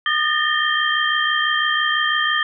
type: tone cluster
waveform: sine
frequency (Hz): 1221 / 1776 / 1842 / 3164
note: D#6 / A6 / A#6 / G7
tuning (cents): -33 / +16 / -21 / +15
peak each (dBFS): -22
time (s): 0.06-2.43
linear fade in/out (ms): 2
effects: none